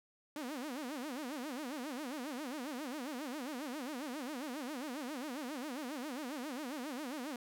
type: tone with vibrato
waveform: sawtooth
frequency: 273.9 Hz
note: C#4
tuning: 21 cents flat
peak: -36 dBFS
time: 0.36-7.36 s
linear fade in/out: 2 ms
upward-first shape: sine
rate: 7.4 Hz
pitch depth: 240 cents each way
effects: none